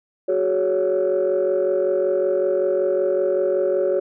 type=chord; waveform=sine; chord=F# suspended second; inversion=none; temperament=equal with one note detuned; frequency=370 / 415.3 / 559.2 Hz; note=F#4 / G#4 / C#5; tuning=0 / 0 / +15 cents; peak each=-20 / -23 / -19 dBFS; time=0.28-4 s; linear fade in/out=10 ms; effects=tanh soft clip ceiling -12 dBFS